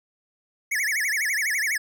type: tone with vibrato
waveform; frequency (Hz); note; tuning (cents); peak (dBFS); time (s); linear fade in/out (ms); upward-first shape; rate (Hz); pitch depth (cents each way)
square; 1954; B6; -19; -23; 0.71-1.78; 10; sine; 12; 260
effects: none